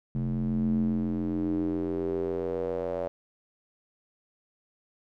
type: tone with band-pass filter sweep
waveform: square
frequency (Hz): 43.65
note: F1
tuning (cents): 0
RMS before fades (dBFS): -29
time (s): 0.15-3.08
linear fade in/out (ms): 0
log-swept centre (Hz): 170 to 580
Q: 5.4
effects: none